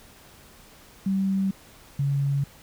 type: tone pair in turn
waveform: sine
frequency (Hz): 193.3 / 139.92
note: G3 / C#3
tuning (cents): -24 / +17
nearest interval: tritone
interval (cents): 559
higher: first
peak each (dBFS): -21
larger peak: neither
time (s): 1.06-1.51 / 1.99-2.44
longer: neither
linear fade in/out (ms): 5
effects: pink hiss -51 dBFS RMS until 2.62 s